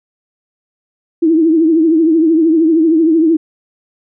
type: tone with vibrato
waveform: sine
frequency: 323 Hz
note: E4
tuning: 35 cents flat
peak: -7 dBFS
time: 1.22-3.37 s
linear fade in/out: 10 ms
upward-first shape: triangle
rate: 13 Hz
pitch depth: 100 cents each way
effects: none